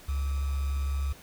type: tone with sample-and-hold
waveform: sine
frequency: 69.3 Hz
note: C#2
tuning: in tune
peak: -26 dBFS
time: 0.08-1.13 s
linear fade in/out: 10 ms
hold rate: 1225 Hz
effects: pink hiss -51 dBFS RMS until 1.22 s